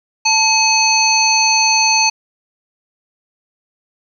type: harmonic tone with a mistuned harmonic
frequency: 880 Hz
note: A5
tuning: in tune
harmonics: 1 / 3 / 5 / 7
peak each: -16 / -16 / -16 / -16 dBFS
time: 0.25-2.1 s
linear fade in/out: 10 ms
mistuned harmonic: 3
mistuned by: -60 cents
effects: 8-bit